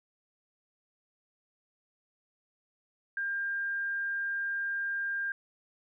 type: tone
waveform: sine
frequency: 1600 Hz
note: G6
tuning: 35 cents sharp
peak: -30 dBFS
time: 3.17-5.32 s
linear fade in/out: 2 ms
effects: none